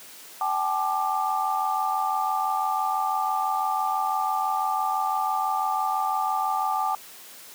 sine tone cluster, 772 / 858 / 1187 Hz, G5 / A5 / D6, -27 / -44 / +18 cents, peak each -27 dBFS, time 0.41-6.95 s, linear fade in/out 2 ms, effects white hiss -45 dBFS RMS until 7.54 s + high-pass 200 Hz 12 dB/octave

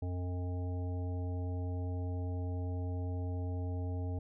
harmonic tone with a mistuned harmonic, 89.5 Hz, F2, 43 cents sharp, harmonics 1 / 3 / 5 / 7 / 9, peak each -34 / -44 / -48 / -51 / -53 dBFS, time 0.02-4.19 s, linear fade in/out 5 ms, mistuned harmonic 7, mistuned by +16 cents, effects none

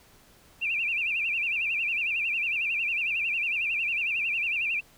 sine tone with vibrato, 2553 Hz, D#7, 44 cents sharp, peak -25 dBFS, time 0.61-4.81 s, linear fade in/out 20 ms, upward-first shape sine, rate 11 Hz, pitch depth 150 cents each way, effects pink hiss -57 dBFS RMS until 4.97 s

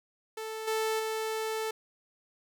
sawtooth tone with level steps, 440 Hz, A4, in tune, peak -32 / -24 / -27 dBFS, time 0.37-1.71 s, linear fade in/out 5 ms, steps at 0.67 / 0.99 s, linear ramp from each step 10 ms, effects none

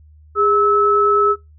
sine tone pair together, 409.5 / 1300 Hz, G#4 / E6, -24 / -24 cents, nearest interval octave + minor sixth, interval 2000 cents, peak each -16 / -13 dBFS, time 0.35-1.36 s, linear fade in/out 50 ms, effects noise-tail reverb RT60 0.2 s tail -21 dB re dry + added 76 Hz sine -43 dBFS peak until 1.58 s

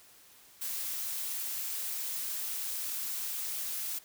blue noise, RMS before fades -36 dBFS, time 0.61-3.99 s, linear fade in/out 10 ms, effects white hiss -58 dBFS RMS until 4.04 s

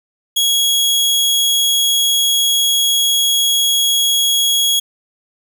sawtooth tone, 3322 Hz, G#7, in tune, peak -9 dBFS, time 0.36-4.8 s, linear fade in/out 10 ms, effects none

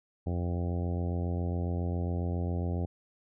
harmonic tone, 87.31 Hz, F2, in tune, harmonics 1 / 2 / 3 / 4 / 5 / 6 / 7 / 8 / 9, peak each -30 / -36 / -40 / -42 / -44 / -46 / -47 / -48 / -49 dBFS, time 0.26-2.86 s, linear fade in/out 10 ms, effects none

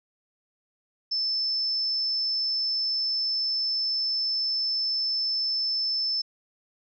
sine tone, 5274 Hz, E8, in tune, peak -24 dBFS, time 1.11-6.22 s, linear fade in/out 10 ms, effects none

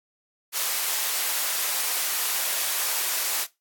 white high-pass noise, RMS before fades -26 dBFS, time 0.52-3.47 s, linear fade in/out 50 ms, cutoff 630 Hz, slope 12 dB/octave, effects noise-tail reverb RT60 0.2 s tail -18 dB re dry + AAC 64 kbps

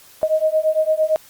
sine beating tone pair, 622.3 / 631.1 Hz, D#5 / D#5, 0 / +24 cents, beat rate 8.8 Hz, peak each -18 dBFS, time 0.23-1.16 s, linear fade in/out 0 ms, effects white hiss -47 dBFS RMS until 1.29 s + Opus 48 kbps

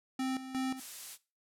square tone with tremolo, 261.6 Hz, C4, in tune, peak -32 dBFS, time 0.19-0.8 s, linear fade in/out 5 ms, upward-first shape square, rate 2.8 Hz, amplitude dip 70%
blue noise, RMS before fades -42 dBFS, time 0.76-1.18 s, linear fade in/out 50 ms
effects noise-tail reverb RT60 0.3 s tail -19 dB re dry + low-pass 11000 Hz 12 dB/octave

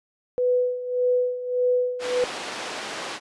sine tone with tremolo, 496.8 Hz, B4, 10 cents sharp, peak -17 dBFS, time 0.38-2.24 s, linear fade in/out 0 ms, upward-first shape sine, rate 1.7 Hz, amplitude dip 75%
pink band-pass noise, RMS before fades -33 dBFS, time 1.99-3.2 s, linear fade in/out 50 ms, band 420 to 5500 Hz, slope 12 dB/octave
effects resampled to 24000 Hz

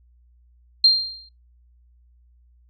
sine tone with exponential decay, 4186 Hz, C8, in tune, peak -8 dBFS, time 0.84-1.29 s, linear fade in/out 5 ms, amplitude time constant 97 ms, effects noise-tail reverb RT60 0.2 s tail -25 dB re dry + added 60 Hz sine -53 dBFS peak until 2.69 s

